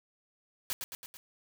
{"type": "noise with echo", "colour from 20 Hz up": "white", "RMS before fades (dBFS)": -34, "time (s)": [0.7, 0.73], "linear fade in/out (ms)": 0, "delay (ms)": 110, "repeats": 4, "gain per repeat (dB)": -4, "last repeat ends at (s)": 1.17, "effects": []}